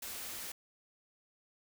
white band-stop noise, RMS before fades -43 dBFS, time 0.02-0.52 s, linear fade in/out 5 ms, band 120 to 170 Hz, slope 96 dB/octave, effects none

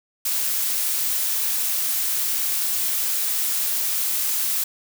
blue noise, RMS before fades -23 dBFS, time 0.25-4.64 s, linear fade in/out 5 ms, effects none

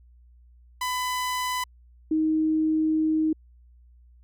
sawtooth / sine tone pair in turn, 1002 / 313.9 Hz, B5 / D#4, +25 / +15 cents, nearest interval octave + minor sixth, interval 2010 cents, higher first, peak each -22 / -20 dBFS, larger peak second, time 0.81-1.64 / 2.11-3.33 s, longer second, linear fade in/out 5 ms, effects added 60 Hz sine -51 dBFS peak until 4.23 s

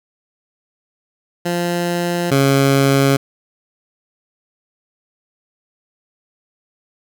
15% pulse tone pair in turn, 173.9 / 137.59 Hz, F3 / C#3, -7 / -13 cents, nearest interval major third, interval 406 cents, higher first, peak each -11 / -5 dBFS, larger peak second, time 1.45-2.31 / 2.31-3.17 s, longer neither, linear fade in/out 10 ms, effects none

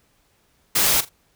white noise with echo, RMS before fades -18 dBFS, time 0.75-1.01 s, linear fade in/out 10 ms, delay 42 ms, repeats 2, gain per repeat -15 dB, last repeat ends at 1.094 s, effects pink hiss -63 dBFS RMS until 1.35 s

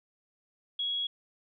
sine tone, 3327 Hz, G#7, 2 cents sharp, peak -29 dBFS, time 0.79-1.07 s, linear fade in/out 5 ms, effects none

